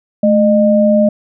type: tone pair together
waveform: sine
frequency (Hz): 216.1 / 610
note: A3 / D#5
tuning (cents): -31 / -34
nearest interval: octave + tritone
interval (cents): 1797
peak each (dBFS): -10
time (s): 0.23-1.09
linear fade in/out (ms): 5
effects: none